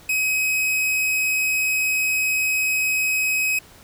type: tone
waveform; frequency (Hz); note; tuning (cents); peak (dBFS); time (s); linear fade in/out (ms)
45% pulse; 2537; D#7; +33; -19; 0.09-3.59; 5
effects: pink hiss -48 dBFS RMS until 3.83 s